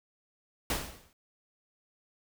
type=noise with exponential decay; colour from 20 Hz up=pink; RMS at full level=-28 dBFS; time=0.7-1.13 s; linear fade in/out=2 ms; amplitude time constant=92 ms; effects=none